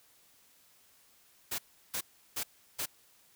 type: noise bursts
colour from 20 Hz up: white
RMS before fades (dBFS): -35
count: 4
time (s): 1.51-2.86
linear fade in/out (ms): 10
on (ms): 75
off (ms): 350
effects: white hiss -64 dBFS RMS until 3.35 s